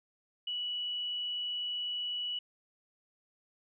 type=tone; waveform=sine; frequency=2944 Hz; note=F#7; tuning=9 cents flat; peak=-33 dBFS; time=0.47-2.39 s; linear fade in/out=5 ms; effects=none